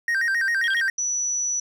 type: tone with vibrato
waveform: triangle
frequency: 1714 Hz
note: A6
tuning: 46 cents flat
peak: -18 dBFS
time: 0.08-0.9 s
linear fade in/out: 2 ms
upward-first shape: square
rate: 7.5 Hz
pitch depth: 150 cents each way
type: tone bursts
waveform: sine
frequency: 3252 Hz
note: G#7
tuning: 37 cents flat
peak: -27 dBFS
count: 3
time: 0.64-0.8 s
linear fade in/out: 0 ms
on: 32 ms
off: 32 ms
type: tone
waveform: sine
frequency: 5920 Hz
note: F#8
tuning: in tune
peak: -22 dBFS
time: 0.98-1.6 s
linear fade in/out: 5 ms
effects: none